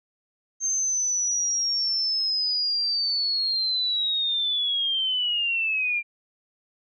sine linear sweep, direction down, 6360 to 2369 Hz, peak -22 dBFS, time 0.6-6.03 s, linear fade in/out 50 ms, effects none

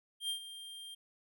square tone with ADSR envelope, 3190 Hz, G7, 30 cents sharp, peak -33 dBFS, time 0.2-0.95 s, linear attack 92 ms, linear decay 100 ms, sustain -13 dB, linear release 10 ms, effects none

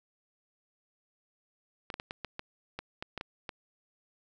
clicks, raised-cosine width 0.3 ms, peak -21 dBFS, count 11, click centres 1.902 / 1.941 / 1.999 / 2.109 / 2.247 / 2.394 / 2.79 / 3.025 / 3.177 / 3.211 / 3.492 s, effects none

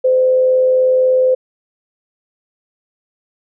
sine tone with frequency modulation, 513 Hz, C5, 34 cents flat, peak -9 dBFS, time 0.04-1.35 s, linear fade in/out 10 ms, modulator 83.7 Hz, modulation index 0.2, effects none

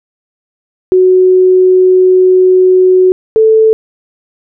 sine tone pair in turn, 370 / 440.4 Hz, F#4 / A4, 0 / +2 cents, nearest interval minor third, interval 302 cents, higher second, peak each -3 dBFS, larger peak neither, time 0.92-3.12 / 3.36-3.73 s, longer first, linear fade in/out 0 ms, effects none

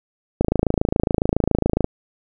click train, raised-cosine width 2 ms, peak -3 dBFS, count 40, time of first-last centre 0.41-1.844 s, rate 27.2 Hz, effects none

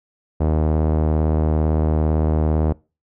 sawtooth tone with low-pass filter, 77.78 Hz, D#2, in tune, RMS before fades -18 dBFS, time 0.4-2.73 s, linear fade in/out 10 ms, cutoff 660 Hz, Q 1.2, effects noise-tail reverb RT60 0.3 s tail -23 dB re dry

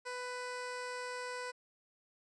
15% pulse tone, 497.2 Hz, B4, 12 cents sharp, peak -33 dBFS, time 0.05-1.52 s, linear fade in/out 20 ms, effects resampled to 22050 Hz

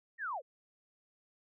sine linear sweep, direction down, 1900 to 445.5 Hz, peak -35 dBFS, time 0.18-0.42 s, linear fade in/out 50 ms, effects none

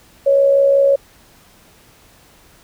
sine tone with amplitude modulation, 554.4 Hz, C#5, in tune, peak -7 dBFS, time 0.26-0.96 s, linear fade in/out 10 ms, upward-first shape sine, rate 65.3 Hz, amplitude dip 45%, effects pink hiss -49 dBFS RMS until 2.63 s

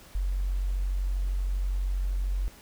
sine tone, 46.32 Hz, F#1, 3 cents sharp, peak -25 dBFS, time 0.15-2.48 s, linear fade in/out 0 ms, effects pink hiss -52 dBFS RMS until 2.61 s

